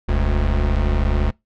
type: tone pair together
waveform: square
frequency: 40.46 / 72.1 Hz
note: E1 / D2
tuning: -32 / -31 cents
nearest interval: minor seventh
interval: 1001 cents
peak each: -19 / -20 dBFS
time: 0.08-1.31 s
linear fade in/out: 10 ms
effects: noise-tail reverb RT60 0.2 s tail -24 dB re dry + low-pass 3000 Hz 12 dB/octave